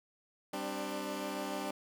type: chord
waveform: 15% pulse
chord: G suspended fourth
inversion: none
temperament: equal with one note detuned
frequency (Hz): 196 / 261.6 / 297.4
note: G3 / C4 / D4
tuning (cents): 0 / 0 / +22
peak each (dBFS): -35 / -36 / -33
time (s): 0.53-1.71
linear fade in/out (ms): 5
effects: none